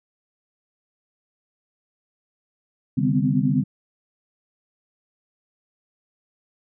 sine tone cluster, 137.2 / 151.8 / 199.1 / 248.6 / 258.5 Hz, C#3 / D#3 / G3 / B3 / C4, -17 / -42 / +27 / +12 / -21 cents, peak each -24 dBFS, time 2.97-3.64 s, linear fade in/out 10 ms, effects none

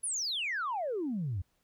sine exponential sweep, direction down, 10700 to 83.5 Hz, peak -30 dBFS, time 0.03-1.42 s, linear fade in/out 10 ms, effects tanh soft clip ceiling -27 dBFS + pink hiss -75 dBFS RMS until 1.63 s

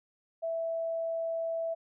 sine tone, 659.3 Hz, E5, in tune, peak -30 dBFS, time 0.42-1.75 s, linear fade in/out 20 ms, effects none

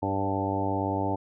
harmonic tone with a mistuned harmonic, 97.7 Hz, G2, 5 cents flat, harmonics 1 / 2 / 3 / 4 / 5 / 6 / 7 / 8 / 9, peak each -32 / -37 / -31 / -36 / -37 / -36 / -36 / -35 / -32 dBFS, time 0.02-1.16 s, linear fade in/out 10 ms, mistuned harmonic 6, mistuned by -18 cents, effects none

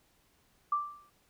sine tone with exponential decay, 1174.7 Hz, D6, in tune, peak -24 dBFS, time 0.72-1.1 s, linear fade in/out 5 ms, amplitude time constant 81 ms, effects pink hiss -69 dBFS RMS until 1.29 s

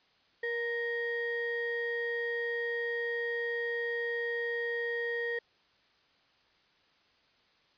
triangle ring-modulated tone, 698.5 Hz, F5, in tune, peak -26 dBFS, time 0.43-5.39 s, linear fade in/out 5 ms, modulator 1170 Hz, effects white hiss -67 dBFS RMS until 7.77 s + resampled to 11025 Hz

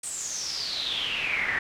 brown noise with band-pass filter sweep, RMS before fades -30 dBFS, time 0.03-1.59 s, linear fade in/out 5 ms, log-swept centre 8500 to 1800 Hz, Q 9.3, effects none

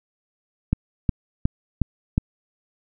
click train, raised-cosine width 5 ms, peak -6 dBFS, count 5, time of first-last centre 0.73-2.179 s, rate 2.76 Hz, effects none

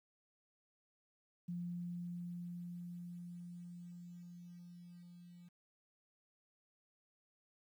sine tone with level ramp, 174.8 Hz, F3, 2 cents sharp, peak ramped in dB -39 to -55 dBFS, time 1.48-5.49 s, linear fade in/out 10 ms, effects 12-bit

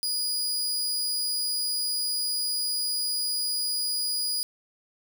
sawtooth tone, 4905 Hz, D#8, 26 cents flat, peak -23 dBFS, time 0.03-4.43 s, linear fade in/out 0 ms, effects none

